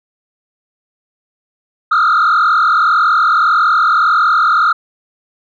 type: tone with frequency modulation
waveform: sine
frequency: 1321 Hz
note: E6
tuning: 3 cents sharp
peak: -6 dBFS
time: 1.91-4.73 s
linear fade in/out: 10 ms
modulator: 41.7 Hz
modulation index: 2.4
effects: tanh soft clip ceiling -7 dBFS